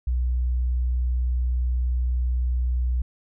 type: tone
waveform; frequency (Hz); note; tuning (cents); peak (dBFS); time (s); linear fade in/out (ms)
sine; 61.74; B1; 0; -19; 0.07-3.02; 5
effects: tanh soft clip ceiling -17 dBFS